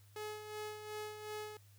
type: tone with tremolo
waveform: sawtooth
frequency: 424.7 Hz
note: G#4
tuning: 39 cents sharp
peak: -37 dBFS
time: 0.16-1.57 s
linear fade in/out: 2 ms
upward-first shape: sine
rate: 2.7 Hz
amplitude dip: 55%
effects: added 101 Hz sine -60 dBFS peak until 1.78 s + white hiss -69 dBFS RMS until 1.78 s